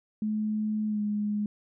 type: tone with pitch glide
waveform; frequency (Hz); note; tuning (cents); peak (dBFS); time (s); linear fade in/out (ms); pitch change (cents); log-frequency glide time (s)
sine; 214.1 to 208.5; A3 to G#3; -47 to +7; -26; 0.22-1.46; 2; -46; 0.87-1.01
effects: none